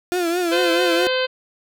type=tone with vibrato; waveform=35% pulse; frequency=347.6 Hz; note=F4; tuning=8 cents flat; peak=-17 dBFS; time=0.12-1.07 s; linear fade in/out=0 ms; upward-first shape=triangle; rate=4.6 Hz; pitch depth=96 cents each way
type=harmonic tone; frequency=514 Hz; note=C5; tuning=31 cents flat; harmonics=1 / 2 / 3 / 4 / 5 / 6 / 7 / 8 / 9; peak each=-20 / -30 / -26 / -34 / -29 / -27 / -34 / -32 / -35 dBFS; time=0.51-1.27 s; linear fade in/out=20 ms
effects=none